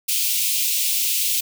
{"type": "high-pass noise", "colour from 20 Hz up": "white", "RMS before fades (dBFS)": -21, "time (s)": [0.08, 1.41], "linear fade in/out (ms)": 10, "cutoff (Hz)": 2400, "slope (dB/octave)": 48, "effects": []}